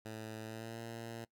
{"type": "tone with pitch glide", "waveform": "10% pulse", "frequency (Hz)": [110, 115.2], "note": ["A2", "A#2"], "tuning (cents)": [0, -20], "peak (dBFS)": -35, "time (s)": [0.05, 1.25], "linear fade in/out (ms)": 10, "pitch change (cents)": 80, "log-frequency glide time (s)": [0.42, 0.79], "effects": ["noise-tail reverb RT60 0.1 s tail -21 dB re dry"]}